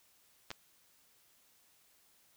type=clicks; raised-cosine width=0.2 ms; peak=-24 dBFS; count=2; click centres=0.505 / 0.514 s; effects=white hiss -68 dBFS RMS until 2.36 s